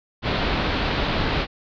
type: low-pass noise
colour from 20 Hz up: pink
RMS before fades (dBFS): -23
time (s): 0.22-1.47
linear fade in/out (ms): 50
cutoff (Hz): 4400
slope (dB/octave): 48
effects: none